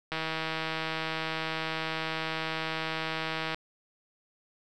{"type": "click train", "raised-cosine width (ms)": 0.3, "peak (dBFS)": -16, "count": 549, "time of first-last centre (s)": [0.12, 3.545], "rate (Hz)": 160, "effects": []}